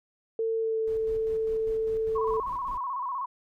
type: tone with pitch glide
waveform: sine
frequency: 450 to 443.3 Hz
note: A4 to A4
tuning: +39 to +13 cents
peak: -25 dBFS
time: 0.39-2.4 s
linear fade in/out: 2 ms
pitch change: -26 cents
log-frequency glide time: 0.56-0.79 s
type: noise with tremolo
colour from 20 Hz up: brown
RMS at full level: -43 dBFS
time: 0.87-2.78 s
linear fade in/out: 5 ms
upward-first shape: square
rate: 5 Hz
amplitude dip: 60%
type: tone with vibrato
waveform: sine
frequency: 1038 Hz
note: C6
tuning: 14 cents flat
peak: -29 dBFS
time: 2.15-3.26 s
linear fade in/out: 10 ms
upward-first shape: square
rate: 16 Hz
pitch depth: 85 cents each way
effects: none